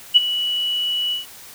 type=tone with ADSR envelope; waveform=sine; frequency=2944 Hz; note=F#7; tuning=9 cents flat; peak=-5 dBFS; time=0.14-1.26 s; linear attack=24 ms; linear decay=24 ms; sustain=-14 dB; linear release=140 ms; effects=white hiss -41 dBFS RMS until 1.54 s